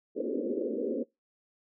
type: band-pass noise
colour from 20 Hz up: white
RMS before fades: -32 dBFS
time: 0.15-1.04 s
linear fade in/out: 20 ms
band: 220 to 540 Hz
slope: 96 dB/octave
effects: noise-tail reverb RT60 0.2 s tail -23 dB re dry